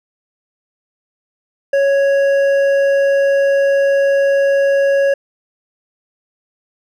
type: tone with hard clipping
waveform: sine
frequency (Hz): 554.4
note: C#5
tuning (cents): 0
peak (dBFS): -12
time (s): 1.73-5.14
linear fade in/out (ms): 5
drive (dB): 7
effects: none